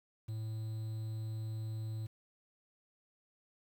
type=tone with quantisation; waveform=triangle; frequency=110 Hz; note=A2; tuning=in tune; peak=-35 dBFS; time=0.28-2.07 s; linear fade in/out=10 ms; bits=10; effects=none